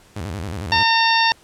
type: tone with vibrato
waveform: sawtooth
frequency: 91.1 Hz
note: F#2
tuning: 26 cents flat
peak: -22 dBFS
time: 0.16-0.83 s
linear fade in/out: 5 ms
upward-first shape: square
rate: 11 Hz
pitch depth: 220 cents each way
type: harmonic tone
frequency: 910 Hz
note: A#5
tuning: 42 cents flat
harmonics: 1 / 2 / 3 / 4 / 5 / 6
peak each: -17 / -20 / -22 / -23 / -24 / -25 dBFS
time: 0.72-1.32 s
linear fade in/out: 0 ms
effects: pink hiss -51 dBFS RMS until 1.43 s + low-pass 11000 Hz 12 dB/octave